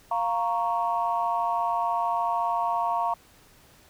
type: chord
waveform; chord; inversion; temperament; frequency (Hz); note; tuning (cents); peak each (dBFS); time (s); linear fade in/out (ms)
sine; Bb minor; second; equal; 698.5 / 932.3 / 1108.7; F5 / Bb5 / Db6; 0 / 0 / 0; -27 / -26 / -29; 0.11-3.14; 5
effects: tanh soft clip ceiling -14 dBFS + pink hiss -56 dBFS RMS until 3.89 s